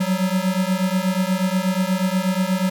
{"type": "beating tone pair", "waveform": "square", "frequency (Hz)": [182.6, 190.9], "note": ["F#3", "G3"], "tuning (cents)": [-23, -46], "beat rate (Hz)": 8.3, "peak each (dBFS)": -22, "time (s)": [0, 2.7], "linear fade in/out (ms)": 10, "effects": []}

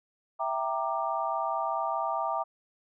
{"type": "chord", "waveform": "sine", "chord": "E half-diminished seventh", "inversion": "none", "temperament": "equal with one note detuned", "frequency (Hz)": [659.3, 784, 932.3, 1185.6], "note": ["E5", "G5", "Bb5", "D6"], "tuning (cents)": [0, 0, 0, 16], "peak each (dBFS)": [-33, -33, -33, -33], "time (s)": [0.39, 2.44], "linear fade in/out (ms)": 20, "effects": []}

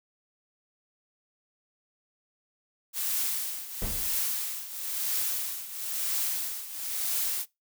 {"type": "noise with tremolo", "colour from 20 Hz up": "blue", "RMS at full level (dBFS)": -28, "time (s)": [2.93, 7.46], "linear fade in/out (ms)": 50, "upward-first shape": "triangle", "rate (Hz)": 1, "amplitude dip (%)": 80}
{"type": "noise with exponential decay", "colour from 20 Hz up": "brown", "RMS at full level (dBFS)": -26, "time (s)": [3.82, 4.23], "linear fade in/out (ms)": 0, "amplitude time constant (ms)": 89}
{"effects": ["noise-tail reverb RT60 0.2 s tail -22 dB re dry"]}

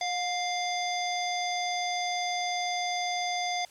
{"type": "harmonic tone with a mistuned harmonic", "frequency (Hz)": 698, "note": "F5", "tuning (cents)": -1, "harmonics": [1, 3, 5, 7, 9], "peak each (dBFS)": [-30, -35, -37, -38, -40], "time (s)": [0.01, 3.65], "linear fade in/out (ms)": 2, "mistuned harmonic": 1, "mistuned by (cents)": 47, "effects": ["white hiss -55 dBFS RMS until 3.7 s", "low-pass 10000 Hz 12 dB/octave"]}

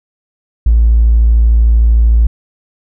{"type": "tone with tanh clipping", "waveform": "triangle", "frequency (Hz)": 56.6, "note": "A1", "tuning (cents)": 50, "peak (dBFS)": -4, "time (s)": [0.66, 2.27], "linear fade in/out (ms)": 5, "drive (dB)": 1, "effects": []}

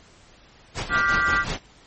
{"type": "noise with tremolo", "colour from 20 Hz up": "pink", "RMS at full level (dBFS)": -27, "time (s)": [0.74, 1.6], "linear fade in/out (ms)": 50, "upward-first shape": "sine", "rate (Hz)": 5.5, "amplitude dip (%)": 65}
{"type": "chord", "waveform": "sine", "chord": "G dominant seventh", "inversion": "second", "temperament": "just", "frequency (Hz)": [1176, 1411.2, 1568, 1960], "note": ["D6", "F6", "G6", "B6"], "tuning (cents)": [2, 18, 0, -14], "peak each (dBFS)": [-24, -22, -24, -26], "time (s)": [0.89, 1.45], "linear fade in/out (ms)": 50}
{"effects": ["pink hiss -52 dBFS RMS until 1.86 s", "MP3 32 kbps"]}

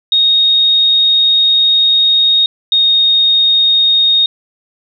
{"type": "tone pair in turn", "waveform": "sine", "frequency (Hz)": [3729, 3715], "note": ["A#7", "A#7"], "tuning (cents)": [0, -7], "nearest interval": "unison", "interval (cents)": 7, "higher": "first", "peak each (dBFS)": -7, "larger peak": "neither", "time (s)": [[0.12, 2.46], [2.72, 4.26]], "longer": "first", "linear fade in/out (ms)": 2, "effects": []}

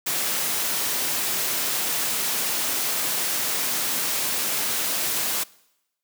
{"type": "high-pass noise", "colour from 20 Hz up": "white", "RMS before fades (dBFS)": -25, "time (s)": [0.06, 5.44], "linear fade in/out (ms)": 10, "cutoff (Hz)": 150, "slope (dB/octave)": 12, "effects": ["noise-tail reverb RT60 0.9 s tail -23 dB re dry"]}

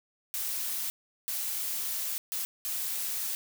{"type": "noise bursts at uneven times", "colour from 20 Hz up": "blue", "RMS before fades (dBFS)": -33, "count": 4, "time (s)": [[0.34, 0.9], [1.28, 2.18], [2.32, 2.45], [2.65, 3.35]], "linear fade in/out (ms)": 0, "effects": []}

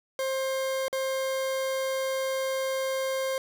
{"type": "tone with dropouts", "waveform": "40% pulse", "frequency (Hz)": 530, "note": "C5", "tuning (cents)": 22, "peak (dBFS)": -26, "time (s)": [0.19, 3.38], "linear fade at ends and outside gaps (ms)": 1, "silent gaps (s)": [0.882, 0.928], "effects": []}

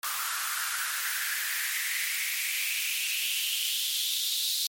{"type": "noise with high-pass filter sweep", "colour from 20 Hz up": "white", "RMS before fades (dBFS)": -30, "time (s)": [0.03, 4.67], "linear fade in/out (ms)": 2, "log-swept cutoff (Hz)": [1200, 4000], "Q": 5.1, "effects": ["MP3 64 kbps"]}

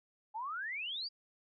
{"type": "exponential sweep", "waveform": "sine", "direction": "up", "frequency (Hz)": [830.6, 4879], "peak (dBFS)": -37, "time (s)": [0.34, 1.09], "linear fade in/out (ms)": 20, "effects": []}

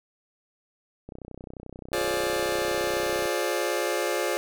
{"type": "click train", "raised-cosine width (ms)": 2, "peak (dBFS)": -26, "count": 69, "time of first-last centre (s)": [1.09, 3.256], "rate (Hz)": 31.4}
{"type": "chord", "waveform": "sawtooth", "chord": "D half-diminished seventh", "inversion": "first", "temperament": "just", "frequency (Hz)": [352.4, 422.9, 528.6, 587.3], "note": ["F4", "Ab4", "C5", "D5"], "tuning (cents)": [16, 31, 18, 0], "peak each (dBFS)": [-26, -27, -26, -27], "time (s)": [1.93, 4.37], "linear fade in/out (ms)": 0}
{"effects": []}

